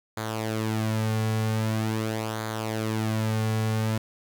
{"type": "tone with flanger", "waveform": "sawtooth", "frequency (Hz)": 110, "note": "A2", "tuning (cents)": 0, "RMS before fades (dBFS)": -27, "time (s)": [0.17, 3.98], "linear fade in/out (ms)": 5, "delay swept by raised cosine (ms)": [0.36, 3.26], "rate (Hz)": 0.44, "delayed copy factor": -0.6, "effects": ["9-bit"]}